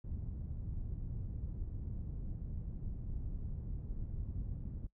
pink low-pass noise, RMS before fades -41 dBFS, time 0.04-4.87 s, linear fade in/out 5 ms, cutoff 130 Hz, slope 12 dB/octave, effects noise-tail reverb RT60 0.1 s tail -20 dB re dry

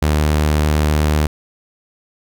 sawtooth tone, 75.7 Hz, D#2, 47 cents flat, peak -9 dBFS, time 0.02-1.27 s, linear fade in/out 5 ms, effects none

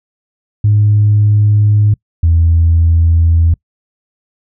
sine tone pair in turn, 104.6 / 83.02 Hz, G#2 / E2, +13 / +13 cents, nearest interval major third, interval 400 cents, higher first, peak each -5 dBFS, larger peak neither, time 0.64-1.94 / 2.23-3.54 s, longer second, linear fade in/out 5 ms, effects noise-tail reverb RT60 0.1 s tail -26 dB re dry + tanh soft clip ceiling -2 dBFS

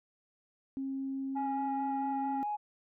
sine tone, 269.4 Hz, C#4, 49 cents flat, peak -33 dBFS, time 0.77-2.43 s, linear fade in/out 0 ms
sine tone with vibrato, 830.6 Hz, G#5, in tune, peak -31 dBFS, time 1.35-2.57 s, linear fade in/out 20 ms, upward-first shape square, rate 4.5 Hz, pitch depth 11 cents each way
effects tanh soft clip ceiling -26 dBFS

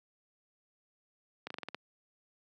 slowing click train, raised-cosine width 0.3 ms, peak -23 dBFS, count 7, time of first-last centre 1.47-1.746 s, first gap 34 ms, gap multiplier 1.12, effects high-pass 200 Hz 12 dB/octave

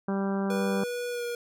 harmonic tone, 196 Hz, G3, in tune, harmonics 1 / 2 / 3 / 4 / 5 / 6 / 7 / 8, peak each -27 / -33 / -37 / -39 / -41 / -43 / -44 / -45 dBFS, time 0.08-0.84 s, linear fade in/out 5 ms
square tone with pitch glide, 486.1 to 477.7 Hz, B4 to A#4, -28 to +42 cents, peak -31 dBFS, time 0.5-1.35 s, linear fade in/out 2 ms, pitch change -30 cents, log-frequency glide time 1.1-1.24 s
effects none

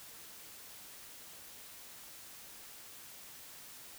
silence, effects white hiss -52 dBFS RMS until 3.98 s

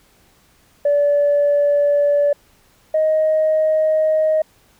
sine tone pair in turn, 578 / 625.5 Hz, D5 / D#5, -28 / +9 cents, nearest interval minor second, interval 137 cents, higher second, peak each -11 / -12 dBFS, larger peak first, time 0.85-2.33 / 2.94-4.42 s, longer neither, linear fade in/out 5 ms, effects tanh soft clip ceiling -9 dBFS + pink hiss -55 dBFS RMS until 4.79 s

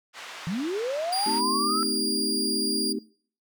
pink band-pass noise, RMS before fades -41 dBFS, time 0.13-1.42 s, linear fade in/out 50 ms, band 900 to 4800 Hz, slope 12 dB/octave
sine linear sweep, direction up, 156 to 1336 Hz, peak -26 dBFS, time 0.47-1.83 s, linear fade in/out 0 ms
35% pulse tone, 4809 Hz, D8, 40 cents sharp, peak -24 dBFS, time 1.12-2.93 s, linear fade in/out 10 ms
sine chord, A half-diminished seventh, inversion none, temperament equal with one note detuned, 220 / 256.7 / 311.1 / 392 Hz, A3 / C4 / Eb4 / G4, 0 / -33 / 0 / 0 cents, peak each -33 dBFS, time 1.26-2.99 s, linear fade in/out 5 ms
effects noise-tail reverb RT60 0.5 s tail -22 dB re dry

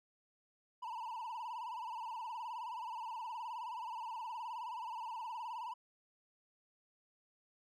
triangle tone with vibrato, 934 Hz, A#5, 3 cents sharp, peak -39 dBFS, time 0.82-5.74 s, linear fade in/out 10 ms, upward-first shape sine, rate 19 Hz, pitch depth 120 cents each way, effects none

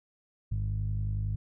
sawtooth tone with low-pass filter, 51 Hz, G#1, 31 cents flat, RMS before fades -31 dBFS, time 0.51-1.36 s, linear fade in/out 5 ms, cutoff 120 Hz, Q 6.6, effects none

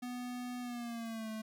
square tone with pitch glide, 246.9 to 218.7 Hz, B3 to A3, 0 to -10 cents, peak -40 dBFS, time 0.02-1.42 s, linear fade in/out 10 ms, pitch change -210 cents, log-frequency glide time 0.61-1.3 s, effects 13-bit

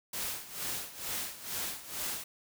white noise with tremolo, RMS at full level -35 dBFS, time 0.13-2.24 s, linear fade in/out 5 ms, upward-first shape sine, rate 2.2 Hz, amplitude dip 80%, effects none

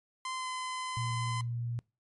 sawtooth tone with pitch glide, 1036 to 1023.5 Hz, C6 to C6, -17 to -38 cents, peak -31 dBFS, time 0.25-1.41 s, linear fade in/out 2 ms, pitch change -21 cents, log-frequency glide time 0.35-0.48 s
sine tone, 118.7 Hz, A#2, 32 cents sharp, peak -32 dBFS, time 0.97-1.79 s, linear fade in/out 0 ms
effects noise-tail reverb RT60 0.3 s tail -25 dB re dry + MP3 48 kbps

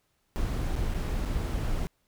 brown noise with dropouts, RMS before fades -29 dBFS, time 0.36-1.87 s, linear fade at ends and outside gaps 0 ms, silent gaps 0.754-0.761 / 0.94-0.946 / 1.251-1.256 s, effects pink hiss -73 dBFS RMS until 2.07 s

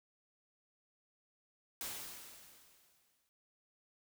white noise with exponential decay, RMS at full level -41 dBFS, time 1.81-3.29 s, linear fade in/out 0 ms, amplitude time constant 320 ms, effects none

